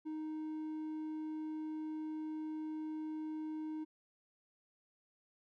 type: tone with hard clipping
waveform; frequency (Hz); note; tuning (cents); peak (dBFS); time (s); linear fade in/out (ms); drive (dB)
sine; 311.1; D#4; 0; -40; 0.05-3.85; 20; 3
effects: none